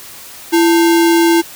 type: tone with sample-and-hold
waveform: sine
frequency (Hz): 335.2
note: E4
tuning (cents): +29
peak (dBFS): -7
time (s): 0.52-1.42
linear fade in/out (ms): 20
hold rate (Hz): 1225
effects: white hiss -34 dBFS RMS until 1.55 s